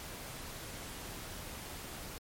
pink noise, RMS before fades -45 dBFS, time 0-2.18 s, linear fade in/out 0 ms, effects MP3 64 kbps

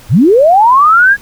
sine linear sweep, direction up, 77.78 to 1678 Hz, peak -3 dBFS, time 0.09-1.17 s, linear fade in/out 50 ms, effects pink hiss -38 dBFS RMS until 1.21 s

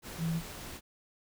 sine tone in noise, 164.81 Hz, E3, in tune, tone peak -29 dBFS, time 0.18-0.42 s, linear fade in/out 50 ms, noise pink, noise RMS -44 dBFS, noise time 0.02-0.81 s, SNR +12 dB, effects none

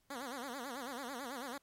10% pulse tone with vibrato, 258.7 Hz, C4, 19 cents flat, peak -33 dBFS, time 0.1-1.58 s, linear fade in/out 5 ms, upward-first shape sine, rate 9.1 Hz, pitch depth 180 cents each way, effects pink hiss -75 dBFS RMS until 1.62 s + MP3 64 kbps

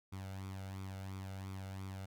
sawtooth tone with flanger, 95.9 Hz, G2, 37 cents flat, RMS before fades -45 dBFS, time 0.12-2.06 s, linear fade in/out 10 ms, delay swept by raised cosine 0.85 to 1.43 ms, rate 2.9 Hz, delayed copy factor +0.65, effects none

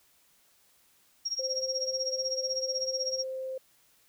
sine tone with tremolo, 5590 Hz, F8, 1 cent sharp, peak -27 dBFS, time 1.25-3.24 s, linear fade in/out 10 ms, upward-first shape sine, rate 16 Hz, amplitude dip 90%
sine tone, 523.3 Hz, C5, in tune, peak -33 dBFS, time 1.39-3.58 s, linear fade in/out 5 ms
effects white hiss -65 dBFS RMS until 4.08 s

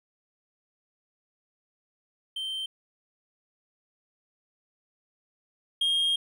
triangle tone pair in turn, 3123 / 3235 Hz, G7 / G#7, -7 / -46 cents, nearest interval minor second, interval 61 cents, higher second, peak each -29 / -21 dBFS, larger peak second, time 2.36-2.66 / 5.81-6.16 s, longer second, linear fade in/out 5 ms, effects none

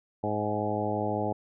harmonic tone with a mistuned harmonic, 105.3 Hz, G#2, 24 cents sharp, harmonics 1 / 2 / 3 / 4 / 5 / 6 / 7 / 8, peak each -35 / -35 / -35 / -35 / -35 / -35 / -35 / -35 dBFS, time 0.23-1.33 s, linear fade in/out 10 ms, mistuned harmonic 7, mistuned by +30 cents, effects none

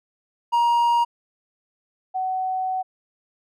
triangle / sine tone pair in turn, 945 / 750 Hz, A#5 / F#5, +23 / +23 cents, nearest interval major third, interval 400 cents, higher first, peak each -14 / -22 dBFS, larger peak first, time 0.52-1.05 / 2.14-2.83 s, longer second, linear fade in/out 20 ms, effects none

